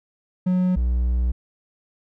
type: tone pair in turn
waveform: triangle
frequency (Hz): 182.6 / 60.94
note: F#3 / B1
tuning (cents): -23 / -22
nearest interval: octave + perfect fifth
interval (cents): 1899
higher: first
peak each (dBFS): -15 / -16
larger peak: first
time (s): 0.46-0.76 / 0.76-1.32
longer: second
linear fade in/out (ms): 10
effects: none